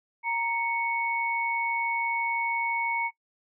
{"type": "tone pair together", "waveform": "sine", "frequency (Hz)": [932.1, 2217], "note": ["A#5", "C#7"], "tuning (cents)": [0, 0], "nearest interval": "octave + minor third", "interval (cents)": 1500, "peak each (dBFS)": -28, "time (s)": [0.23, 3.11], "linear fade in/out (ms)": 50, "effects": ["noise-tail reverb RT60 0.1 s tail -21 dB re dry"]}